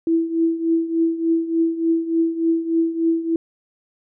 sine tone with tremolo, 329.6 Hz, E4, in tune, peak -13 dBFS, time 0.07-3.36 s, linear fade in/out 2 ms, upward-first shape triangle, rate 3.4 Hz, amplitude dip 80%, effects none

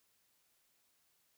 silence, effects white hiss -75 dBFS RMS until 1.37 s

